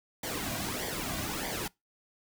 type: noise with flanger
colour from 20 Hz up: pink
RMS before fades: -35 dBFS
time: 0.23-1.68 s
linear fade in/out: 5 ms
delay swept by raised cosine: 0.74 to 2.34 ms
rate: 1.6 Hz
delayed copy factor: -0.7
effects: noise-tail reverb RT60 0.2 s tail -24 dB re dry